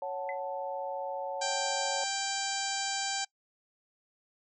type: chord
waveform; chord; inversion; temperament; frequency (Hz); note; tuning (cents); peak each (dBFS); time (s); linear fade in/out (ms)
sine; F# minor; second; equal; 554.4 / 740 / 880; C#5 / F#5 / A5; 0 / 0 / 0; -36 / -39 / -38; 0.02-2.04; 2
type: tone with exponential decay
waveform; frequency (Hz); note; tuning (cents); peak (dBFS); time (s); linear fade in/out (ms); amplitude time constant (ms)
sine; 2032; B6; +49; -34; 0.29-0.4; 1; 23
type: harmonic tone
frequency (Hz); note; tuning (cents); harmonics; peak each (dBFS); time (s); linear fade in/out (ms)
786; G5; +4; 1 / 2 / 3 / 4 / 5 / 6 / 7 / 8 / 9 / 10; -36 / -39 / -43 / -41 / -42 / -39 / -44 / -42 / -39 / -44; 1.41-3.25; 10
effects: noise-tail reverb RT60 0.1 s tail -23 dB re dry